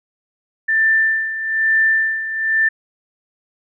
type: tone with tremolo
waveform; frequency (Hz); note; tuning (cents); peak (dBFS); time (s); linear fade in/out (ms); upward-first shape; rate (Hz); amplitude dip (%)
sine; 1778; A6; +18; -11; 0.68-2.69; 10; sine; 1.1; 70
effects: none